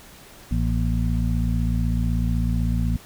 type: harmonic tone with a mistuned harmonic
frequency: 56 Hz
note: A1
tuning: 31 cents sharp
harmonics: 1 / 2 / 3 / 4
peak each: -22 / -25 / -27 / -28 dBFS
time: 0.51-2.97 s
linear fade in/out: 5 ms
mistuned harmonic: 4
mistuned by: +89 cents
effects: pink hiss -46 dBFS RMS until 3.05 s